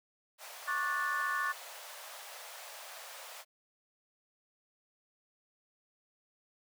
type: high-pass noise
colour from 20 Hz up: pink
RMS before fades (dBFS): -48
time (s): 0.38-3.45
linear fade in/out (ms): 50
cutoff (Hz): 540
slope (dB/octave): 48
type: chord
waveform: sine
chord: D major seventh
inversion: third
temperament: just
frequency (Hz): 1101.2 / 1174.7 / 1468.3 / 1762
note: C#6 / D6 / F#6 / A6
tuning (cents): -12 / 0 / -14 / +2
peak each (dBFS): -36 / -38 / -37 / -35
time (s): 0.67-1.53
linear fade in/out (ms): 20
effects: none